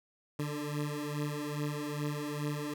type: beating tone pair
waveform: 20% pulse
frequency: 146.83 / 149.23 Hz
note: D3 / D3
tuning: 0 / +28 cents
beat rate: 2.4 Hz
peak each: -31 / -33 dBFS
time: 0.39-2.74 s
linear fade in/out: 5 ms
effects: none